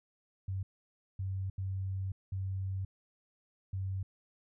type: tone bursts at uneven times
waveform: sine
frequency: 95.6 Hz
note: G2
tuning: 43 cents flat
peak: -33 dBFS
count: 5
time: 0.48-0.63 / 1.19-1.5 / 1.58-2.12 / 2.32-2.85 / 3.73-4.03 s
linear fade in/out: 5 ms
effects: none